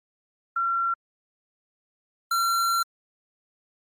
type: tone pair in turn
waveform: sine / square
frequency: 1365 / 1365 Hz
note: F6 / F6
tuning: -40 / -40 cents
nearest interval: unison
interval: 0 cents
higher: neither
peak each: -22 dBFS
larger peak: neither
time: 0.56-0.94 / 2.31-2.83 s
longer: second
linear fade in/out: 5 ms
effects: Opus 24 kbps

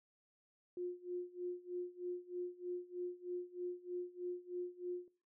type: tone with tremolo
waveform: sine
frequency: 356.7 Hz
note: F4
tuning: 37 cents sharp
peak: -37 dBFS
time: 0.77-5.08 s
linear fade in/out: 2 ms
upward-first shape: sine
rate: 3.2 Hz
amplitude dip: 90%
effects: noise-tail reverb RT60 0.4 s tail -19 dB re dry

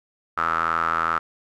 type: tone with band-pass filter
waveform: sawtooth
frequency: 82.41 Hz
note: E2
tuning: in tune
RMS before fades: -23 dBFS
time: 0.37-1.19 s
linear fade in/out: 10 ms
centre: 1300 Hz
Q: 9.6
effects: none

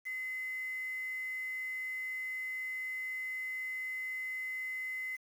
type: tone with quantisation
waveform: sine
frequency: 2041 Hz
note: C7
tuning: 44 cents flat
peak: -36 dBFS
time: 0.05-5.17 s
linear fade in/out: 20 ms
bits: 9
effects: none

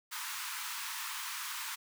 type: high-pass noise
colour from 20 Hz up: pink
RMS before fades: -40 dBFS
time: 0.11-1.76 s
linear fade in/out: 20 ms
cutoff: 900 Hz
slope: 96 dB/octave
effects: none

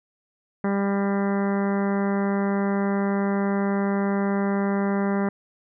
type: harmonic tone with a mistuned harmonic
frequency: 198.7 Hz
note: G3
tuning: 24 cents sharp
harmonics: 1 / 2 / 3 / 4 / 5 / 6 / 7 / 8 / 9 / 10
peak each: -22 / -28 / -32 / -34 / -36 / -38 / -39 / -40 / -41 / -42 dBFS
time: 0.64-5.29 s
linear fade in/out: 2 ms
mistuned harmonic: 9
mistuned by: +15 cents
effects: none

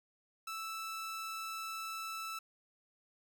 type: tone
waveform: sawtooth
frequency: 1318.5 Hz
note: E6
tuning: in tune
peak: -36 dBFS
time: 0.47-2.39 s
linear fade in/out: 5 ms
effects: none

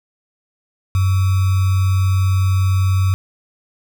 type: tone with sample-and-hold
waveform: sine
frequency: 94.7 Hz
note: F#2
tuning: 41 cents sharp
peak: -12 dBFS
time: 0.95-3.14 s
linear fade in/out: 0 ms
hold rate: 1225 Hz
effects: none

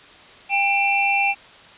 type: tone cluster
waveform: sine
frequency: 797 / 2368 / 2686 Hz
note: G5 / D7 / E7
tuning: +28 / +14 / +32 cents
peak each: -21 dBFS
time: 0.49-1.35 s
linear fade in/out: 50 ms
effects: white hiss -45 dBFS RMS until 1.77 s + resampled to 8000 Hz

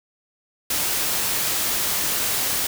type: noise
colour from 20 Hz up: white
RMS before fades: -23 dBFS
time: 0.7-2.67 s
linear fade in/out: 5 ms
effects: none

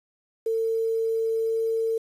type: tone with quantisation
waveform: sine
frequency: 450.1 Hz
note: A4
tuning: 39 cents sharp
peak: -22 dBFS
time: 0.46-1.98 s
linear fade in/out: 5 ms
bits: 8
effects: resampled to 32000 Hz

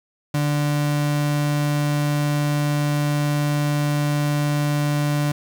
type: tone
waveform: 35% pulse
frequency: 146.83 Hz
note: D3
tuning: in tune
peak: -17 dBFS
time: 0.34-5.32 s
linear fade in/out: 5 ms
effects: 8-bit

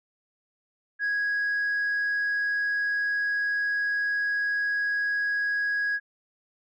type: tone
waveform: sine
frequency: 1657 Hz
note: G#6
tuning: 4 cents flat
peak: -22 dBFS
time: 0.99-6 s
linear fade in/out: 50 ms
effects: tanh soft clip ceiling -22 dBFS

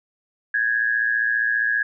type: tone with amplitude modulation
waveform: sine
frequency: 1661.2 Hz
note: G#6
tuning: in tune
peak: -15 dBFS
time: 0.54-1.83 s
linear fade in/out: 5 ms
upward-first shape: sine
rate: 115 Hz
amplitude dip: 70%
effects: none

